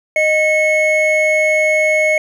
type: tone pair together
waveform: triangle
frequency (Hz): 618.9 / 2192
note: D#5 / C#7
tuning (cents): -9 / -20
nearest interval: octave + minor seventh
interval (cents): 2189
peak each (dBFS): -12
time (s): 0.16-2.18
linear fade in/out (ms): 2
effects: none